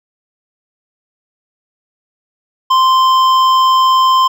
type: tone with hard clipping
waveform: triangle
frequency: 1042 Hz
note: C6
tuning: 7 cents flat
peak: -9 dBFS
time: 2.7-4.28 s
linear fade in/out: 10 ms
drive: 13 dB
effects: none

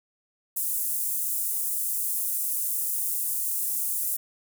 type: high-pass noise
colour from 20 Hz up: pink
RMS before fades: -28 dBFS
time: 0.56-4.17 s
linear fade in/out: 10 ms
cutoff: 9400 Hz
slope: 24 dB/octave
effects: none

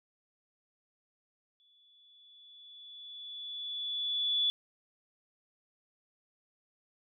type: tone with exponential growth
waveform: sine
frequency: 3441 Hz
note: A7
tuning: 39 cents flat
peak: -25 dBFS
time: 1.6-4.5 s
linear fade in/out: 0 ms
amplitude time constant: 630 ms
effects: none

